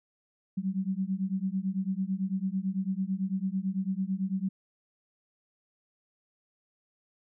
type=beating tone pair; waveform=sine; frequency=186.3 / 195.3 Hz; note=F#3 / G3; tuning=+12 / -6 cents; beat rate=9 Hz; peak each=-31 dBFS; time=0.57-4.49 s; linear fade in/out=10 ms; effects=none